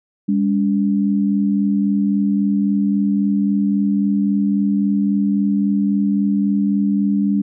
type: tone pair together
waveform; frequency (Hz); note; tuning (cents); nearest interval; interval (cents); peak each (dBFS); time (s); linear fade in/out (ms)
sine; 201.8 / 285.5; G#3 / D4; -49 / -49; tritone; 600; -15 / -20; 0.28-7.42; 10
effects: none